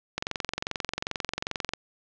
click train, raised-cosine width 0.2 ms, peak -11 dBFS, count 36, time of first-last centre 0.18-1.736 s, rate 22.5 Hz, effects low-pass 6000 Hz 12 dB/octave + 8-bit

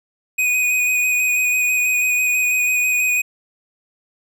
square tone with vibrato, 2489 Hz, D#7, in tune, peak -16 dBFS, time 0.38-3.22 s, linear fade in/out 10 ms, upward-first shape square, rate 6.1 Hz, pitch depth 14 cents each way, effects none

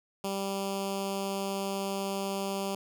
10% pulse tone with notch filter, 196 Hz, G3, in tune, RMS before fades -33 dBFS, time 0.24-2.75 s, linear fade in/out 2 ms, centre 1600 Hz, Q 1.1, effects none

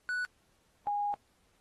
triangle / sine tone pair in turn, 1480 / 820.6 Hz, F#6 / G#5, 0 / -21 cents, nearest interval minor seventh, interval 1021 cents, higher first, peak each -29 / -29 dBFS, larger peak neither, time 0.09-0.25 / 0.87-1.14 s, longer second, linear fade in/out 0 ms, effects pink hiss -71 dBFS RMS until 1.6 s + AAC 32 kbps

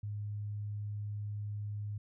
sine tone, 103.83 Hz, G#2, in tune, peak -36 dBFS, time 0.03-1.98 s, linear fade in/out 5 ms, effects none

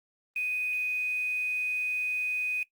sine tone with quantisation, 2495 Hz, D#7, 4 cents sharp, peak -28 dBFS, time 0.36-2.63 s, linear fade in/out 2 ms, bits 8, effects noise-tail reverb RT60 0.1 s tail -18 dB re dry + Opus 24 kbps

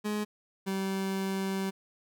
30% pulse tone pair in turn, 210 / 192.74 Hz, G#3 / G3, +19 / -29 cents, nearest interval minor second, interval 148 cents, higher first, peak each -27 dBFS, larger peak neither, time 0.04-0.25 / 0.66-1.71 s, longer second, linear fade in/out 20 ms, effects none

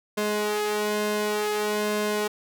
sawtooth tone with flanger, 210.1 Hz, G#3, 20 cents sharp, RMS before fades -26 dBFS, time 0.17-2.28 s, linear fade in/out 10 ms, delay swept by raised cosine 1.9 to 2.83 ms, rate 0.56 Hz, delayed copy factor +0.9, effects none

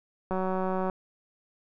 click train, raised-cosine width 1 ms, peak -17 dBFS, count 111, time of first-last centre 0.31-0.898 s, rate 187 Hz, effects none

